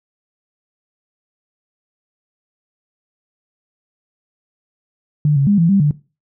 sine tone with pitch steps, 148.7 / 138.8 / 203.5 / 167 / 197.4 / 147.4 Hz, D3 / C#3 / G#3 / E3 / G3 / D3, +22 / +3 / -35 / +23 / +12 / +7 cents, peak -10 dBFS, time 5.25-5.91 s, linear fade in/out 2 ms, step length 110 ms, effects noise-tail reverb RT60 0.3 s tail -19 dB re dry

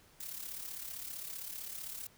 blue noise with amplitude modulation, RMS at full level -41 dBFS, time 0.2-2.07 s, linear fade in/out 5 ms, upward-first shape sine, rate 35.5 Hz, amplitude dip 60%, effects pink hiss -63 dBFS RMS until 2.17 s

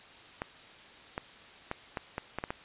clicks, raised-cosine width 0.5 ms, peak -18 dBFS, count 8, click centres 0.419 / 1.179 / 1.714 / 1.972 / 2.181 / 2.386 / 2.439 / 2.505 s, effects white hiss -52 dBFS RMS until 2.64 s + resampled to 8000 Hz

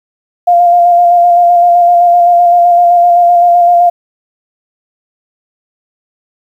sine tone with vibrato, 698.5 Hz, F5, in tune, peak -3 dBFS, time 0.47-3.9 s, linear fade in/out 10 ms, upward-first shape square, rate 7.8 Hz, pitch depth 18 cents each way, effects 7-bit

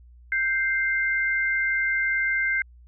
sine tone pair together, 1568 / 2093 Hz, G6 / C7, 0 / 0 cents, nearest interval perfect fourth, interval 500 cents, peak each -24 dBFS, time 0.32-2.62 s, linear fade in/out 2 ms, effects added 60 Hz sine -47 dBFS peak until 2.87 s

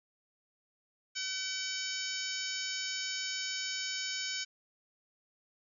harmonic tone with a mistuned harmonic, 760 Hz, F#5, 46 cents sharp, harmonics 2 / 3 / 4 / 5 / 6 / 7 / 8 / 9, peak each -43 / -42 / -42 / -45 / -43 / -40 / -48 / -43 dBFS, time 1.15-4.45 s, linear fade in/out 20 ms, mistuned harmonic 9, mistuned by -22 cents, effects none

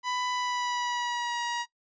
sawtooth tone with pitch glide, 995 to 953.4 Hz, B5 to A#5, +13 to +39 cents, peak -25 dBFS, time 0.03-1.66 s, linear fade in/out 50 ms, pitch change -74 cents, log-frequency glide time 0.32-1.4 s, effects noise-tail reverb RT60 0.1 s tail -19 dB re dry + resampled to 16000 Hz

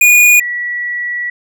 square / sine tone pair in turn, 2448 / 1941 Hz, D#7 / B6, -29 / -31 cents, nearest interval major third, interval 402 cents, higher first, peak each -5 / -16 dBFS, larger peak first, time 0.01-0.4 / 0.4-1.3 s, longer second, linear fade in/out 5 ms, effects none

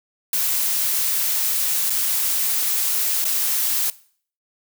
blue noise with dropouts, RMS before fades -21 dBFS, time 0.33-3.9 s, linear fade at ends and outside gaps 2 ms, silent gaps 1.898-1.903 / 3.243-3.251 s, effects noise-tail reverb RT60 0.5 s tail -19 dB re dry

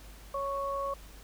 sine tone pair together, 554.4 / 1108.7 Hz, C#5 / C#6, 0 / 0 cents, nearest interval octave, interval 1200 cents, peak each -34 / -33 dBFS, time 0.34-0.94 s, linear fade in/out 5 ms, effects added 50 Hz sine -49 dBFS peak until 1.23 s + pink hiss -54 dBFS RMS until 1.23 s

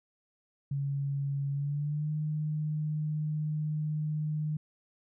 sine tone with pitch glide, 140 to 152.67 Hz, C#3 to D#3, +18 to -33 cents, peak -29 dBFS, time 0.71-4.57 s, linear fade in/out 5 ms, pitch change +149 cents, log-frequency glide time 1.51-2.11 s, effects none

